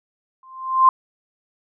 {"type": "tone with exponential growth", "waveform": "sine", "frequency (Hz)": 1046.5, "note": "C6", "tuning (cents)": 0, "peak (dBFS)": -6, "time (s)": [0.43, 0.89], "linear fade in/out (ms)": 2, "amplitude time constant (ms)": 100, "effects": []}